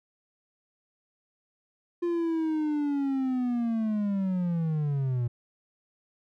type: linear sweep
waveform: triangle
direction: down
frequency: 349.2 to 117.2 Hz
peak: -23 dBFS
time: 2.02-5.28 s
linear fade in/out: 10 ms
effects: none